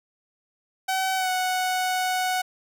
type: tone with pitch glide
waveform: sawtooth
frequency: 759 to 739.5 Hz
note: F#5 to F#5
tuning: +44 to -1 cents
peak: -19 dBFS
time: 0.88-2.42 s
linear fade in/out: 10 ms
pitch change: -45 cents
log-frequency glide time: 1.16-1.29 s
effects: none